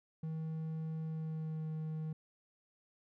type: tone with pitch glide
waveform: triangle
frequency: 159.3 to 157.11 Hz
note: D#3 to D#3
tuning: +41 to +17 cents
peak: -35 dBFS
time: 0.23-2.13 s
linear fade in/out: 5 ms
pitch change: -24 cents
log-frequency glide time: 1.04-1.7 s
effects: none